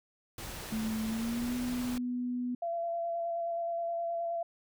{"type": "noise", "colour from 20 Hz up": "pink", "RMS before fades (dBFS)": -42, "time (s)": [0.38, 1.98], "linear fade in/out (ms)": 2}
{"type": "tone with pitch glide", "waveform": "sine", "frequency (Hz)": [220, 246.9], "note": ["A3", "B3"], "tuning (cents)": [0, 0], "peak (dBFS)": -31, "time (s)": [0.72, 2.55], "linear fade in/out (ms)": 5, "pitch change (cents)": 200, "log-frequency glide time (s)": [1.06, 1.56]}
{"type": "tone with vibrato", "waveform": "sine", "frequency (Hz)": 679, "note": "F5", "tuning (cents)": -49, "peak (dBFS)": -31, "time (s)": [2.62, 4.43], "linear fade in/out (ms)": 5, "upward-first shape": "square", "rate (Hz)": 9.5, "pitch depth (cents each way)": 12}
{"effects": []}